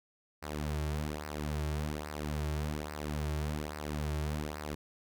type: tone with flanger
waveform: sawtooth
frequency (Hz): 75.3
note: D2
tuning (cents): +44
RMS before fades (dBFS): -36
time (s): 0.42-4.75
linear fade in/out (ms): 10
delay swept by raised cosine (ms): 0.29 to 4.09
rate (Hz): 1.2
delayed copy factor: -0.7
effects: none